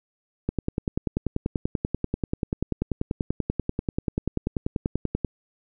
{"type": "click train", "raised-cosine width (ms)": 3, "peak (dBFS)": -11, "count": 50, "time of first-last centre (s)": [0.49, 5.247], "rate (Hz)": 10.3, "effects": []}